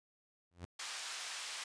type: tone with exponential growth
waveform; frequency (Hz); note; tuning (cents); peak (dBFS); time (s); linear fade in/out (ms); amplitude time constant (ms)
sawtooth; 87.31; F2; 0; -38; 0.51-0.65; 0; 30
type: band-pass noise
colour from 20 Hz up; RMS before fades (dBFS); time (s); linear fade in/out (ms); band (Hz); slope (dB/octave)
white; -44; 0.79-1.64; 5; 950 to 6200; 12
effects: resampled to 22050 Hz